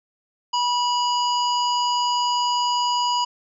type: harmonic tone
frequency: 975 Hz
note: B5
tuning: 23 cents flat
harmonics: 1 / 3 / 5 / 7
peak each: -20 / -27 / -28 / -35 dBFS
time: 0.53-3.25 s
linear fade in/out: 10 ms
effects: none